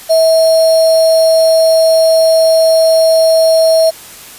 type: tone with sample-and-hold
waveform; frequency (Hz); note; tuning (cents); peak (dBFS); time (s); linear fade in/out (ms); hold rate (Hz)
sine; 648; E5; -30; -5; 0.09-3.91; 20; 4900
effects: white hiss -33 dBFS RMS until 4.38 s + resampled to 32000 Hz